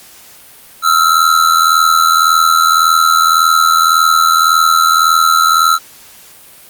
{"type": "ring-modulated tone", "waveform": "square", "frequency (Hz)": 1329, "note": "E6", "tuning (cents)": 14, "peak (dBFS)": -5, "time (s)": [0.82, 5.79], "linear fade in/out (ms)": 50, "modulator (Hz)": 40.9, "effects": ["white hiss -39 dBFS RMS until 6.69 s", "Opus 48 kbps"]}